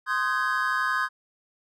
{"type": "chord", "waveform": "triangle", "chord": "Ab major seventh", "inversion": "first", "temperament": "equal with one note detuned", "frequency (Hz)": [1046.5, 1244.5, 1529.5, 1661.2], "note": ["C6", "Eb6", "G6", "Ab6"], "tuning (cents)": [0, 0, -43, 0], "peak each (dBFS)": -27, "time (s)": [0.06, 1.09], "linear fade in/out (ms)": 50, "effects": []}